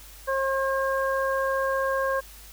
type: harmonic tone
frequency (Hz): 537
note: C5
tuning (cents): +45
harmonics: 1 / 2 / 3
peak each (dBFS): -25 / -28 / -30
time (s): 0.27-2.21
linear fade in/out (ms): 20
effects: added 50 Hz sine -47 dBFS peak until 2.52 s + white hiss -48 dBFS RMS until 2.52 s